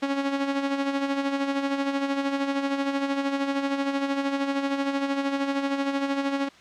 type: tone with tremolo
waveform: sawtooth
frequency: 276.8 Hz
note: C#4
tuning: 2 cents flat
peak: -18 dBFS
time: 0.02-6.49 s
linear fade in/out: 10 ms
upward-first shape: sine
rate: 13 Hz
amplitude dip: 55%
effects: white hiss -51 dBFS RMS until 6.6 s + low-pass 4000 Hz 12 dB/octave